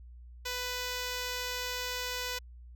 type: tone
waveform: 5% pulse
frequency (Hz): 497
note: B4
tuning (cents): +11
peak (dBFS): -22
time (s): 0.45-2.39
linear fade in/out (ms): 10
effects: added 60 Hz sine -47 dBFS peak until 2.75 s